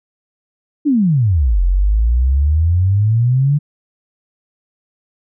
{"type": "exponential two-way sweep", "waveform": "sine", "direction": "down then up", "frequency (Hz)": [311.1, 43.06, 149.3], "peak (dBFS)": -10, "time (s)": [0.85, 3.59], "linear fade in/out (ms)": 20, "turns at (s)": 1.62, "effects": []}